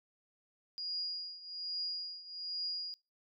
sine tone with tremolo, 4864 Hz, D#8, 40 cents flat, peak -34 dBFS, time 0.78-2.94 s, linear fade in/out 0 ms, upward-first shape triangle, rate 1.2 Hz, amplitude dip 85%, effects noise-tail reverb RT60 0.3 s tail -26 dB re dry

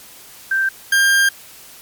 sine / 40% pulse tone pair in turn, 1568 / 1600 Hz, G6 / G6, 0 / +35 cents, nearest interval unison, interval 35 cents, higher second, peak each -14 / -10 dBFS, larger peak second, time 0.51-0.69 / 0.92-1.29 s, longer second, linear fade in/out 5 ms, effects white hiss -41 dBFS RMS until 1.81 s + MP3 96 kbps

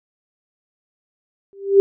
sine tone with exponential growth, 394.8 Hz, G4, 12 cents sharp, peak -4 dBFS, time 1.53-1.8 s, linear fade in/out 0 ms, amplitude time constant 57 ms, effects none

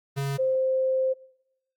square / sine tone pair in turn, 138.59 / 523.2 Hz, C#3 / C5, 0 / 0 cents, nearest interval octave + major seventh, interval 2300 cents, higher second, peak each -26 / -21 dBFS, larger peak second, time 0.16-0.38 / 0.38-1.14 s, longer second, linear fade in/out 20 ms, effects noise-tail reverb RT60 0.9 s tail -24 dB re dry + Opus 32 kbps

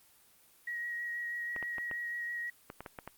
sine tone with vibrato, 1900 Hz, A#6, 33 cents sharp, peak -35 dBFS, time 0.67-2.5 s, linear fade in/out 5 ms, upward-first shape sine, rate 6.2 Hz, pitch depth 14 cents each way
clicks, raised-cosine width 0.5 ms, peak -26 dBFS, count 9, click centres 1.563 / 1.627 / 1.783 / 1.913 / 2.701 / 2.806 / 2.862 / 2.988 / 3.076 s
effects white hiss -63 dBFS RMS until 3.17 s + Opus 24 kbps

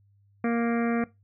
harmonic tone, 233.7 Hz, A#3, 5 cents sharp, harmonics 1 / 2 / 3 / 5 / 6 / 7 / 8 / 9 / 10, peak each -24 / -30 / -34 / -38 / -40 / -41 / -42 / -43 / -44 dBFS, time 0.44-1.04 s, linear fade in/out 2 ms, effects noise-tail reverb RT60 0.2 s tail -19 dB re dry + added 100 Hz sine -59 dBFS peak until 1.23 s

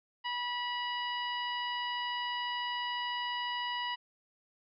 harmonic tone, 974 Hz, B5, 24 cents flat, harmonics 1 / 2 / 3 / 4 / 5, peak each -36 / -39 / -38 / -51 / -48 dBFS, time 0.24-3.96 s, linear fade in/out 20 ms, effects none

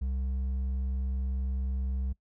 sine tone with hard clipping, 65.41 Hz, C2, in tune, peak -30 dBFS, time 0.01-2.13 s, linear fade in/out 10 ms, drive 4 dB, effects noise-tail reverb RT60 0.1 s tail -21 dB re dry

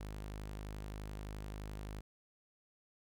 sawtooth tone, 51.6 Hz, G#1, 10 cents flat, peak -39 dBFS, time 0-2.01 s, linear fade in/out 10 ms, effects none

